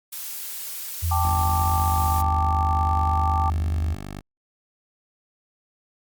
blue noise, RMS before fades -33 dBFS, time 0.12-2.22 s, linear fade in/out 10 ms
sine tone with pitch glide, 84.1 to 80.07 Hz, E2 to E2, +35 to -50 cents, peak -21 dBFS, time 1.02-3.95 s, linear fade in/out 20 ms, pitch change -85 cents, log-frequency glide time 1.71-2.28 s
sine chord, G suspended second, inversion none, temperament equal, 784 / 880 / 1174.7 Hz, G5 / A5 / D6, 0 / 0 / 0 cents, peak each -26 dBFS, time 1.11-3.5 s, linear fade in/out 5 ms
10% pulse tone, 49.37 Hz, G1, 13 cents sharp, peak -25 dBFS, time 1.23-4.21 s, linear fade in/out 10 ms
effects Opus 48 kbps

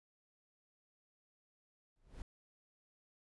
brown noise with exponential growth, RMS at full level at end -42 dBFS, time 1.96-2.22 s, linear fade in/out 2 ms, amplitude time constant 56 ms, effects resampled to 24000 Hz

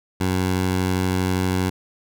15% pulse tone, 92.5 Hz, F#2, in tune, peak -13 dBFS, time 0.2-1.7 s, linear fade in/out 10 ms, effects none

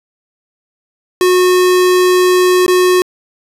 square tone with dropouts, 364.3 Hz, F#4, 27 cents flat, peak -8 dBFS, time 1.21-3.02 s, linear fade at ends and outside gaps 1 ms, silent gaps 2.664-2.68 s, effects resampled to 32000 Hz

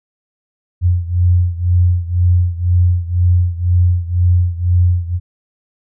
sine beating tone pair, 88 / 90 Hz, F2 / F#2, +14 / -47 cents, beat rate 2 Hz, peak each -12 / -15 dBFS, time 0.81-5.2 s, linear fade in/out 50 ms, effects none

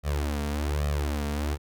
sawtooth tone with flanger, 73.1 Hz, D2, 7 cents flat, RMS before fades -28 dBFS, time 0.03-1.58 s, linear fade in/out 50 ms, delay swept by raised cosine 1.6 to 4.4 ms, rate 1.2 Hz, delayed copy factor +1, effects none

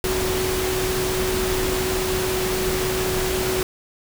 sine tone in noise, 372.6 Hz, F#4, 12 cents sharp, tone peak -23 dBFS, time 0.04-3.63 s, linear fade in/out 2 ms, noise pink, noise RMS -25 dBFS, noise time 0.04-3.63 s, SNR -1 dB, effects none

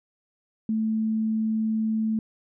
sine tone, 219.8 Hz, A3, 2 cents flat, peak -22 dBFS, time 0.69-2.19 s, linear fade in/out 2 ms, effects none

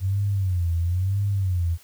sine tone with vibrato, 92.1 Hz, F#2, 7 cents flat, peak -20 dBFS, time 0-1.78 s, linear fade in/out 50 ms, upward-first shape sine, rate 1 Hz, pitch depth 160 cents each way, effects white hiss -53 dBFS RMS until 1.83 s

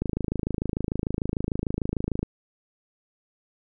click train, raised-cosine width 3 ms, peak -13 dBFS, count 60, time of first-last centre 0.02-2.23 s, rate 26.7 Hz, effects none

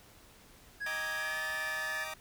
triangle tone with pitch glide, 1661.2 to 1733.7 Hz, G#6 to A6, 0 to -26 cents, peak -33 dBFS, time 0.8-2.05 s, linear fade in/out 20 ms, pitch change +74 cents, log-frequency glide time 1.17-1.38 s
15% pulse chord, Eb major seventh, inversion none, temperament equal with one note detuned, 627.3 / 784 / 932.3 / 1174.7 Hz, Eb5 / G5 / Bb5 / D6, +14 / 0 / 0 / 0 cents, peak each -36 / -40 / -39 / -38 dBFS, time 0.86-2.14 s, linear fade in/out 5 ms
effects pink hiss -58 dBFS RMS until 2.2 s

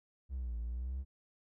triangle exponential two-way sweep, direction down then up, 68.1 to 56.4 to 68.1 Hz, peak -33 dBFS, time 0.29-1.05 s, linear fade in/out 50 ms, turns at 0.58 s, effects tanh soft clip ceiling -31 dBFS

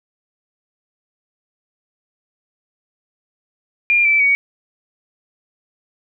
sine tone with pitch steps, 2401 / 2323 / 2248 Hz, D7 / D7 / C#7, +38 / -20 / +24 cents, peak -11 dBFS, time 3.9-4.35 s, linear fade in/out 0 ms, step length 150 ms, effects none

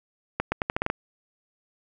accelerating click train, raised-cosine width 0.5 ms, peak -9 dBFS, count 8, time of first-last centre 0.4-0.9 s, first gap 120 ms, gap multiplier 0.82, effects none

